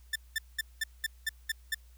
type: tone bursts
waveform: sawtooth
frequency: 1778 Hz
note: A6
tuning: 18 cents sharp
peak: -25 dBFS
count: 8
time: 0.13-1.746 s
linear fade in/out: 5 ms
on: 27 ms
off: 200 ms
effects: added 60 Hz sine -53 dBFS peak until 1.97 s + white hiss -67 dBFS RMS until 1.97 s